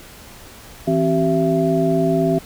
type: tone cluster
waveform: sine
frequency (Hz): 163.7 / 265.1 / 382.9 / 668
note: E3 / C4 / G4 / E5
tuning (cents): -12 / +23 / -41 / +23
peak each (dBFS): -20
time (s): 0.87-2.39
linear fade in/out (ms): 10
effects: pink hiss -41 dBFS RMS until 2.45 s